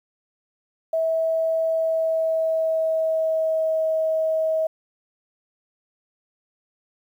sine tone with pitch glide, 649 to 637.9 Hz, E5 to D#5, -27 to +43 cents, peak -19 dBFS, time 0.93-4.67 s, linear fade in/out 5 ms, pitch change -30 cents, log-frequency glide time 1.66-3.85 s, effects 9-bit

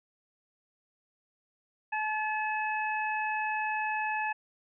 harmonic tone, 860 Hz, A5, 40 cents flat, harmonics 1 / 2 / 3, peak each -31 / -34 / -36 dBFS, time 1.92-4.33 s, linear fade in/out 10 ms, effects none

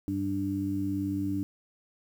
harmonic tone, 98 Hz, G2, in tune, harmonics 1 / 2 / 3, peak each -35 / -36 / -29 dBFS, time 0.08-1.43 s, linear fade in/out 0 ms, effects 9-bit

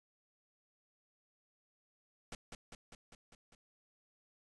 pink noise with echo, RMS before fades -45 dBFS, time 2.32-2.35 s, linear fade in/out 2 ms, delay 200 ms, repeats 6, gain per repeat -3 dB, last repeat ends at 3.55 s, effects resampled to 22050 Hz

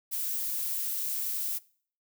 violet noise, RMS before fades -32 dBFS, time 0.11-1.59 s, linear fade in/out 20 ms, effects noise-tail reverb RT60 0.5 s tail -22 dB re dry

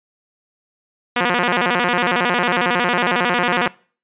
5% pulse tone with vibrato, 207.8 Hz, G#3, 1 cent sharp, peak -4 dBFS, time 1.16-3.68 s, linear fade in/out 5 ms, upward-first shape square, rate 11 Hz, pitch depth 270 cents each way, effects noise-tail reverb RT60 0.4 s tail -22 dB re dry + resampled to 8000 Hz

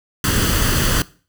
pink noise with comb filter, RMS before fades -17 dBFS, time 0.24-1.02 s, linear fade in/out 2 ms, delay 0.65 ms, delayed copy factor +0.6, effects noise-tail reverb RT60 0.4 s tail -20 dB re dry

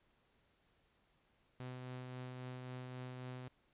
sawtooth tone with tremolo, 126.8 Hz, B2, 46 cents sharp, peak -40 dBFS, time 1.6-3.48 s, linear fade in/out 0 ms, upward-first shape triangle, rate 3.7 Hz, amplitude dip 30%, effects pink hiss -75 dBFS RMS until 3.73 s + resampled to 8000 Hz

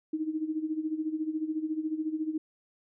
sine tone with tremolo, 312.9 Hz, D#4, 10 cents sharp, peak -26 dBFS, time 0.13-2.38 s, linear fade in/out 5 ms, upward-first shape sine, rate 14 Hz, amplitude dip 75%, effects none

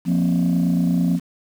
sine chord, F suspended fourth, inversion none, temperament just, 174.61 / 232.8 / 261.9 Hz, F3 / Bb3 / C4, 0 / -2 / +2 cents, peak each -16 / -22 / -20 dBFS, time 0.05-1.2 s, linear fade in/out 50 ms, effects tanh soft clip ceiling -12 dBFS + 7-bit

